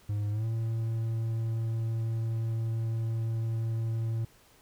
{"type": "tone with pitch glide", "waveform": "triangle", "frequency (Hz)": [103.83, 113.23], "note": ["G#2", "A#2"], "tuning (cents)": [0, -50], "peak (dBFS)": -26, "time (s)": [0.09, 4.25], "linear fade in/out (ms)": 5, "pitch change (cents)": 150, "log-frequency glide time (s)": [0.31, 0.46], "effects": ["pink hiss -60 dBFS RMS until 4.61 s"]}